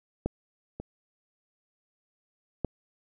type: clicks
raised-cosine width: 2 ms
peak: -14 / -23 / -14 dBFS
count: 3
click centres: 0.26 / 0.8 / 2.647 s
effects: none